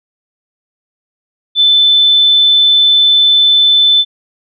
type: tone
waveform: sine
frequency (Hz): 3520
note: A7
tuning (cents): 0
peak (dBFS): -5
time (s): 1.55-4.05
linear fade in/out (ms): 50
effects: none